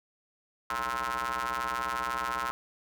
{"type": "ring-modulated tone", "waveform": "sawtooth", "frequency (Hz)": 123.47, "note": "B2", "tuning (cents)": 0, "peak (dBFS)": -23, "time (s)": [0.7, 2.51], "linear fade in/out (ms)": 0, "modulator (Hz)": 1180, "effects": []}